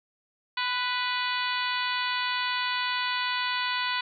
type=harmonic tone with a mistuned harmonic; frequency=493.9 Hz; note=B4; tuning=in tune; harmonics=2 / 3 / 4 / 5 / 6 / 7 / 8 / 9; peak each=-31 / -33 / -34 / -35 / -36 / -36 / -37 / -38 dBFS; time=0.57-4.01 s; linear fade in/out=5 ms; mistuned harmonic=2; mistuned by=+18 cents; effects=none